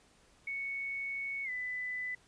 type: tone with pitch glide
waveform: sine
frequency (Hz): 2217 to 1998.1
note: C#7 to B6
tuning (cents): 0 to +20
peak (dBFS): -35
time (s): 0.47-2.15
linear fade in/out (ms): 5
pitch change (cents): -180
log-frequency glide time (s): 1.44-1.5
effects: pink hiss -65 dBFS RMS until 2.27 s + resampled to 22050 Hz